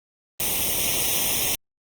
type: noise with comb filter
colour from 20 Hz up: white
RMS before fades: -23 dBFS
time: 0.4-1.55 s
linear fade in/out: 0 ms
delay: 0.33 ms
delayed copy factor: +0.95
effects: Opus 24 kbps